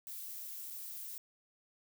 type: noise with dropouts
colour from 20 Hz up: violet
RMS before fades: -45 dBFS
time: 0.07-1.18 s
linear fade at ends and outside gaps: 1 ms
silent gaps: 0.702-0.706 s
effects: none